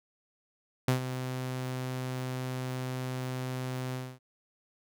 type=tone with ADSR envelope; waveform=sawtooth; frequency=128.3 Hz; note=C3; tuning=34 cents flat; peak=-18 dBFS; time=0.88-4.19 s; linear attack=4 ms; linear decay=110 ms; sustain=-11 dB; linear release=250 ms; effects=none